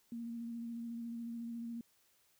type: tone with vibrato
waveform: sine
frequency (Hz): 233.1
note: A#3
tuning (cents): 0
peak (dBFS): -40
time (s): 0.12-1.81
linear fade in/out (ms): 2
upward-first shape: square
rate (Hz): 14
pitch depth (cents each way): 16
effects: white hiss -72 dBFS RMS until 2.39 s